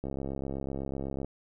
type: click train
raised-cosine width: 2 ms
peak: -22 dBFS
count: 83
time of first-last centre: 0.04-1.246 s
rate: 68 Hz
effects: none